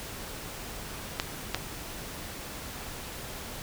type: clicks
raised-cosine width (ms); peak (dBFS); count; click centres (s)
0.2; -9; 2; 1.199 / 1.546
effects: pink hiss -40 dBFS RMS until 3.62 s